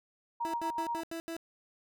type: tone with tremolo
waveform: sine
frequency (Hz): 940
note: A#5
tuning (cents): +14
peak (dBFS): -30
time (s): 0.4-1.01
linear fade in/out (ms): 10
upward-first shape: sine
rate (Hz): 8.2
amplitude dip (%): 55
type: tone bursts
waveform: 30% pulse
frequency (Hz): 330.6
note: E4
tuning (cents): +5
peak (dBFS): -34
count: 6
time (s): 0.45-1.366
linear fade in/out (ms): 0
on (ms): 86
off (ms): 80
effects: none